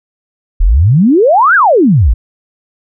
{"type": "exponential two-way sweep", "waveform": "sine", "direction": "up then down", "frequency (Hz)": [35, 1670, 46.46], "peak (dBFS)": -4, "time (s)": [0.6, 2.14], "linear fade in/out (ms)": 10, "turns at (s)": 1.55, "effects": []}